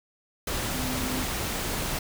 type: tone in noise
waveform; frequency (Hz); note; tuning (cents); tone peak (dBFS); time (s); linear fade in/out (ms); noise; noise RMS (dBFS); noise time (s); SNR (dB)
sine; 255.2; C4; -43; -32; 0.74-1.24; 5; pink; -30; 0.47-1.99; -5
effects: none